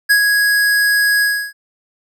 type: tone with ADSR envelope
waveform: square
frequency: 1661.2 Hz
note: G#6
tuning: in tune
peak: -8 dBFS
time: 0.09-1.53 s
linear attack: 19 ms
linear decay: 82 ms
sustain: -4 dB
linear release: 310 ms
effects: none